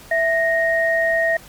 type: tone pair together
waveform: sine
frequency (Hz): 659.7 / 1864.7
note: E5 / A#6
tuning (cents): +1 / 0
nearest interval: octave + tritone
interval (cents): 1799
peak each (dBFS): -18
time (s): 0.11-1.37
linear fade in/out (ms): 5
effects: pink hiss -43 dBFS RMS until 1.48 s + MP3 96 kbps